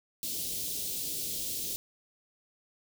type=band-stop noise; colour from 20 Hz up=white; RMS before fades=-35 dBFS; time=0.23-1.76 s; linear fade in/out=0 ms; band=480 to 3300 Hz; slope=24 dB/octave; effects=none